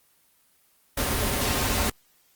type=noise with comb filter; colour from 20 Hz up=pink; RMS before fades=-25 dBFS; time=0.97-1.9 s; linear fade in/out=5 ms; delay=6.1 ms; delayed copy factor=-0.55; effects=white hiss -63 dBFS RMS until 2.35 s + Opus 24 kbps